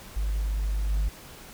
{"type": "tone with level steps", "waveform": "sine", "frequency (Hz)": 50.7, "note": "G#1", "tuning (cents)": -41, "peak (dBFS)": [-23, -20], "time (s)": [0.16, 1.09], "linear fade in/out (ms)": 10, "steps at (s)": 0.89, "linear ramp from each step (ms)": 20, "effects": ["tanh soft clip ceiling -21 dBFS", "pink hiss -46 dBFS RMS until 1.53 s"]}